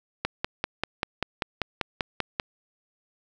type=click train; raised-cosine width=0.3 ms; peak=-9 dBFS; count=12; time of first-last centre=0.25-2.398 s; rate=5.12 Hz; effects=none